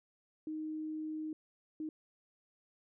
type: tone bursts at uneven times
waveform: sine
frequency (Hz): 311.1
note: D#4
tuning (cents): 0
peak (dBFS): -37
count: 2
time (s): 0.47-1.33 / 1.8-1.89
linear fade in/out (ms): 2
effects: none